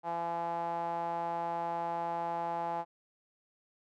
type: tone with band-pass filter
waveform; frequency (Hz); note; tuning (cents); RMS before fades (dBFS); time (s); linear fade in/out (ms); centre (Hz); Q
sawtooth; 169.5; E3; +49; -35; 0.03-2.85; 50; 810; 6.2
effects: none